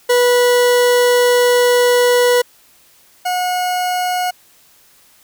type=tone pair in turn; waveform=40% pulse; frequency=489.4 / 725.6 Hz; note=B4 / F#5; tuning=-16 / -34 cents; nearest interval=perfect fifth; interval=682 cents; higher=second; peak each=-9 / -15 dBFS; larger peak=first; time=0.09-2.42 / 3.25-4.31 s; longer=first; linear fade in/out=10 ms; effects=white hiss -50 dBFS RMS until 5.23 s